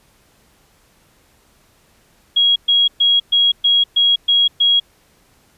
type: tone bursts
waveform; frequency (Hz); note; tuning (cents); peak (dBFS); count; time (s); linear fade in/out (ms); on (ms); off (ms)
sine; 3300; G#7; -12; -10; 8; 2.36-4.8; 10; 200; 120
effects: pink hiss -55 dBFS RMS until 5.57 s + resampled to 32000 Hz